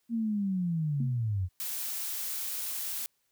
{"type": "linear sweep", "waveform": "sine", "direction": "down", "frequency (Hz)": [235.7, 86.5], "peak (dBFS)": -27, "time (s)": [0.09, 1.49], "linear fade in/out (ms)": 50}
{"type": "tone with exponential decay", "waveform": "sine", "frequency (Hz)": 233.1, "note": "A#3", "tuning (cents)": 0, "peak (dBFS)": -30, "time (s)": [1, 1.28], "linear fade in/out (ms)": 5, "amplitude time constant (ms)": 60}
{"type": "noise", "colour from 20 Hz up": "blue", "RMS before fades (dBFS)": -35, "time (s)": [1.6, 3.06], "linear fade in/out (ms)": 0}
{"effects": ["white hiss -75 dBFS RMS until 3.31 s"]}